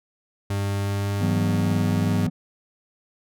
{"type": "tone with pitch glide", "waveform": "40% pulse", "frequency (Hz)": [100, 102.22], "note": ["G2", "G#2"], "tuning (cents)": [35, -27], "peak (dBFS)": -22, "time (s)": [0.5, 2.27], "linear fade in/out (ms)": 5, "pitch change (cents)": 38, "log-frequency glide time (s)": [0.83, 1.99]}
{"type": "chord", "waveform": "triangle", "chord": "E suspended second", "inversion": "none", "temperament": "equal with one note detuned", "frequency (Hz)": [161.98, 185, 246.9], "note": ["E3", "F#3", "B3"], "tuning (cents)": [-30, 0, 0], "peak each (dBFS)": -24, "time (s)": [1.2, 2.3], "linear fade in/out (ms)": 20}
{"effects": []}